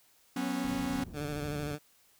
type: chord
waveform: 45% pulse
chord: F# suspended fourth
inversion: none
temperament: equal with one note detuned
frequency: 185 / 246.9 / 274 Hz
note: F#3 / B3 / C#4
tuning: 0 / 0 / -20 cents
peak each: -39 / -35 / -34 dBFS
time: 0.36-1.04 s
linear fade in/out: 5 ms
type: low-pass noise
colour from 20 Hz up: white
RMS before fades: -44 dBFS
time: 0.64-1.75 s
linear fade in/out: 0 ms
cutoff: 160 Hz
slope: 12 dB/octave
type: tone with vibrato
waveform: 15% pulse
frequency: 147.1 Hz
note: D3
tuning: 3 cents sharp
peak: -28 dBFS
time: 1.13-1.79 s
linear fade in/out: 50 ms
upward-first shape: square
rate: 13 Hz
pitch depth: 31 cents each way
effects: white hiss -65 dBFS RMS until 2.19 s